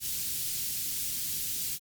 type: band-stop noise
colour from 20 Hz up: white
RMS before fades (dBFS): -33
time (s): 0-1.79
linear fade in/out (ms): 50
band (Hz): 190 to 3700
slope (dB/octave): 12
effects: Opus 48 kbps